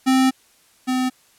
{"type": "tone pair in turn", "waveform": "square", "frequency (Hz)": [261.6, 255.9], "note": ["C4", "C4"], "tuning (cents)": [0, -38], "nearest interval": "unison", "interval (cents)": 38, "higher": "first", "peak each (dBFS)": [-14, -19], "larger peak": "first", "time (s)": [[0.06, 0.31], [0.87, 1.1]], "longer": "first", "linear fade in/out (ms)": 20, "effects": ["white hiss -56 dBFS RMS until 1.38 s", "low-pass 12000 Hz 12 dB/octave"]}